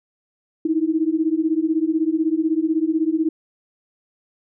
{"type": "beating tone pair", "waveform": "sine", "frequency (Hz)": [311.1, 327.1], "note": ["D#4", "E4"], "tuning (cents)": [0, -13], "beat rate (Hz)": 16, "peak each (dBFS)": -20, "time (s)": [0.65, 3.29], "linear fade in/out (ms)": 5, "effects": []}